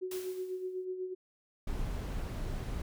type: tone with tremolo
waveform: sine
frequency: 370 Hz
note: F#4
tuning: in tune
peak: -33 dBFS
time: 0.01-1.15 s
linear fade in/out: 20 ms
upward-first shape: sine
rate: 8.1 Hz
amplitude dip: 55%
type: noise with exponential decay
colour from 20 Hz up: white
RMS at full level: -43 dBFS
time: 0.11-0.85 s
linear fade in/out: 5 ms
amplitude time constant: 160 ms
type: noise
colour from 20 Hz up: brown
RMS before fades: -36 dBFS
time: 1.67-2.82 s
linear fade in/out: 5 ms
effects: none